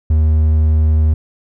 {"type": "tone", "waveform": "triangle", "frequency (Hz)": 77.78, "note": "D#2", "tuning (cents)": 0, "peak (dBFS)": -7, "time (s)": [0.1, 1.14], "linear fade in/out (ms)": 5, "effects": []}